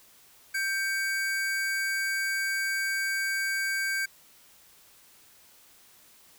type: tone pair together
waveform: square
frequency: 1570 / 2250 Hz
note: G6 / C#7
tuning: +2 / +25 cents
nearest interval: tritone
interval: 623 cents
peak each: -29 / -33 dBFS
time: 0.54-4.06 s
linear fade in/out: 10 ms
effects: white hiss -57 dBFS RMS until 6.38 s